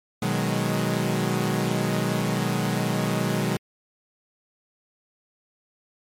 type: chord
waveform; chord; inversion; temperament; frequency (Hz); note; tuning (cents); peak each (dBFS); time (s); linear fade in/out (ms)
sawtooth; G# minor seventh; first; equal; 123.47 / 155.56 / 185 / 207.7; B2 / D#3 / F#3 / G#3; 0 / 0 / 0 / 0; -24; 0.22-3.57; 5
effects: MP3 64 kbps